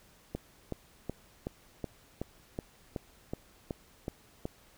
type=click train; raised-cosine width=2 ms; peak=-21 dBFS; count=12; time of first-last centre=0.35-4.454 s; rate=2.68 Hz; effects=pink hiss -61 dBFS RMS until 4.77 s